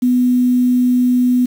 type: tone with quantisation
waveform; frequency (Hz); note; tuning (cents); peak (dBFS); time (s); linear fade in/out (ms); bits
sine; 248.4; B3; +10; -10; 0.02-1.46; 10; 6
effects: none